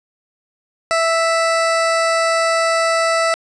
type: tone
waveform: 20% pulse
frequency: 659.3 Hz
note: E5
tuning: in tune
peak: -9 dBFS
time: 0.91-3.34 s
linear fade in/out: 0 ms
effects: resampled to 22050 Hz + 8-bit